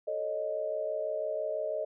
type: tone cluster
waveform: sine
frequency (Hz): 439.9 / 552 / 618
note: A4 / C#5 / D#5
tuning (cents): 0 / -7 / -12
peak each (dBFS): -38 / -37 / -32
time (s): 0.07-1.85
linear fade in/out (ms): 10
effects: none